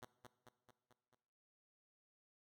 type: tone with echo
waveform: 5% pulse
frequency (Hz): 123.47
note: B2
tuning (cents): 0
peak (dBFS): -40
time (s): 0.02-0.05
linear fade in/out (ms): 5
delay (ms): 220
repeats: 5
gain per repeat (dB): -4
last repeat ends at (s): 1.15
effects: noise-tail reverb RT60 0.9 s tail -17 dB re dry